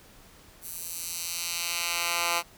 10% pulse tone with high-pass filter sweep, 171.3 Hz, F3, 33 cents flat, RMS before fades -31 dBFS, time 0.61-2.43 s, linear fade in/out 50 ms, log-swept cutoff 12000 to 1100 Hz, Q 0.76, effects pink hiss -54 dBFS RMS until 2.57 s

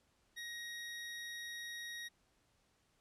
25% pulse tone, 1885 Hz, A#6, 19 cents sharp, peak -40 dBFS, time 0.36-2.09 s, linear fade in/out 20 ms, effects pink hiss -75 dBFS RMS until 3 s + low-pass 10000 Hz 12 dB/octave

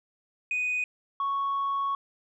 sine tone pair in turn, 2489 / 1108.7 Hz, D#7 / C#6, 0 / 0 cents, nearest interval octave + major second, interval 1400 cents, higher first, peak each -24 dBFS, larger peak neither, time 0.51-0.84 / 1.2-1.95 s, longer second, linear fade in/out 2 ms, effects tanh soft clip ceiling -23 dBFS

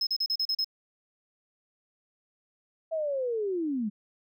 triangle tone bursts, 5160 Hz, E8, 38 cents flat, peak -24 dBFS, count 7, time 0.01-0.645 s, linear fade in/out 5 ms, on 59 ms, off 37 ms
sine linear sweep, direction down, 659.3 to 197.2 Hz, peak -27 dBFS, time 2.91-3.9 s, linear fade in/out 20 ms
effects none

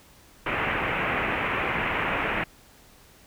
white low-pass noise, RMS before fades -27 dBFS, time 0.46-2.44 s, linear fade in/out 5 ms, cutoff 2600 Hz, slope 48 dB/octave, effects pink hiss -54 dBFS RMS until 3.26 s

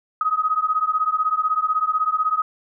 sine beating tone pair, 1253 / 1269 Hz, D#6 / D#6, +12 / +34 cents, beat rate 16 Hz, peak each -21 dBFS, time 0.21-2.42 s, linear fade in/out 2 ms, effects none

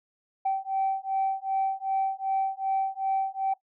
sine beating tone pair, 772 / 774.6 Hz, G5 / G5, -27 / -21 cents, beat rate 2.6 Hz, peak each -27 / -27 dBFS, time 0.45-3.54 s, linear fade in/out 10 ms, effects noise-tail reverb RT60 0.1 s tail -18 dB re dry + tanh soft clip ceiling -19 dBFS

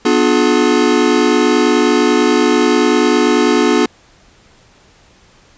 square chord, B diminished seventh, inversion none, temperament just, 246.9 / 296.3 / 355.6 / 426.7 Hz, B3 / D4 / F4 / Ab4, 0 / +15 / +31 / +47 cents, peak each -16 dBFS, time 0.05-3.86 s, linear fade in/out 5 ms, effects pink hiss -48 dBFS RMS until 5.57 s + resampled to 16000 Hz

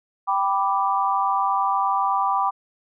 sine chord, G major, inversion none, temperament equal, 784 / 987.8 / 1174.7 Hz, G5 / B5 / D6, 0 / 0 / 0 cents, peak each -23 dBFS, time 0.27-2.51 s, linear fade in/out 20 ms, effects none

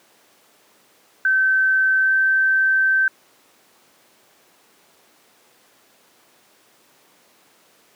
sine tone with pitch glide, 1541 to 1550.8 Hz, G6 to G6, -30 to -19 cents, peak -14 dBFS, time 1.25-3.08 s, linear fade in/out 2 ms, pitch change +11 cents, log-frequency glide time 2.01-2.12 s, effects pink hiss -55 dBFS RMS until 7.95 s + high-pass 300 Hz 12 dB/octave

